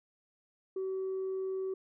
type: tone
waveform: sine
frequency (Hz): 380.1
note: F#4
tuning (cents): +47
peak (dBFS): -31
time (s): 0.76-1.74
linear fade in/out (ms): 5
effects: tanh soft clip ceiling -30 dBFS